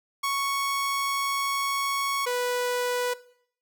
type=tone pair in turn; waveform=sawtooth; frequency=1108.7 / 492.4 Hz; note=C#6 / B4; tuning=0 / -5 cents; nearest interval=octave + major second; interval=1405 cents; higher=first; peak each=-21 / -21 dBFS; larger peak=neither; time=0.23-2.26 / 2.26-3.14 s; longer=first; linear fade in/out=10 ms; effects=noise-tail reverb RT60 0.6 s tail -18 dB re dry